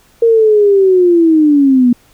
sine linear sweep, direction down, 466.2 to 238.6 Hz, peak -5 dBFS, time 0.22-1.93 s, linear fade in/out 5 ms, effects pink hiss -49 dBFS RMS until 2.13 s

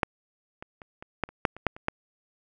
clicks, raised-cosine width 0.5 ms, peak -7 / -24 / -28 / -26 / -10 / -30 / -6 / -27 / -6 / -28 / -10 dBFS, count 11, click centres 0.032 / 0.625 / 0.818 / 1.025 / 1.237 / 1.29 / 1.452 / 1.566 / 1.667 / 1.765 / 1.884 s, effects none

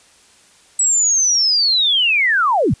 sine linear sweep, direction down, 7902 to 73.42 Hz, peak -12 dBFS, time 0.79-2.74 s, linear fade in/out 5 ms, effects white hiss -50 dBFS RMS until 2.8 s + resampled to 22050 Hz

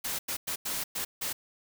white noise bursts at uneven times, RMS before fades -33 dBFS, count 6, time 0.04-0.19 / 0.28-0.37 / 0.47-0.56 / 0.65-0.84 / 0.95-1.05 / 1.21-1.33 s, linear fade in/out 10 ms, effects none

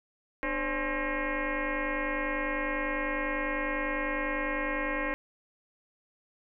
sine tone with frequency modulation, 791 Hz, G5, 15 cents sharp, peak -28 dBFS, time 0.43-5.14 s, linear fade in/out 0 ms, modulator 272 Hz, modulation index 5.4, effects none

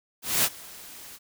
white noise with ADSR envelope, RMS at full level -21 dBFS, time 0.22-1.19 s, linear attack 220 ms, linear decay 49 ms, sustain -23 dB, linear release 38 ms, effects none

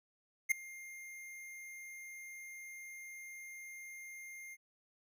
square tone with ADSR envelope, 2114 Hz, C7, 17 cents sharp, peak -25 dBFS, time 0.49-4.57 s, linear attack 25 ms, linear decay 5 ms, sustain -23 dB, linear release 40 ms, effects none

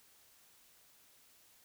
silence, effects white hiss -65 dBFS RMS until 1.64 s

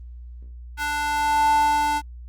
square tone with high-pass filter sweep, 294.8 Hz, D4, 7 cents sharp, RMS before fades -21 dBFS, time 0.77-2.02 s, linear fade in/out 50 ms, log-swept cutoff 1200 to 710 Hz, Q 5.3, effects added 60 Hz sine -36 dBFS peak until 2.28 s + Opus 24 kbps

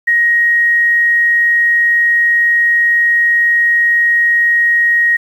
sine tone, 1882 Hz, A#6, 16 cents sharp, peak -8 dBFS, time 0.07-5.17 s, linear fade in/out 10 ms, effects 7-bit

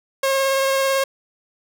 sawtooth tone with vibrato, 540 Hz, C#5, 45 cents flat, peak -13 dBFS, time 0.23-1.04 s, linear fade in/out 5 ms, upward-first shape sine, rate 18 Hz, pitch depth 13 cents each way, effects none

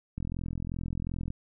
click train, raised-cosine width 5 ms, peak -22 dBFS, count 49, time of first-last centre 0.18-1.304 s, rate 42.7 Hz, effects none

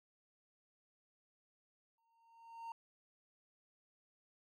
triangle tone with exponential growth, 919 Hz, A#5, 25 cents flat, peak -40 dBFS, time 1.98-2.72 s, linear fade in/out 2 ms, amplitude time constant 160 ms, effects none

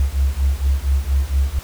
sine beating tone pair, 66.1 / 70.4 Hz, C2 / C#2, +18 / +27 cents, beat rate 4.3 Hz, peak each -18 dBFS, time 0-1.59 s, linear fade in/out 0 ms, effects pink hiss -38 dBFS RMS until 1.63 s

